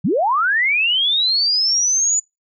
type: linear sweep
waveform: sine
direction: up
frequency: 130.81 to 7010 Hz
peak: -14 dBFS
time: 0.04-2.2 s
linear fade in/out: 10 ms
effects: noise-tail reverb RT60 0.2 s tail -26 dB re dry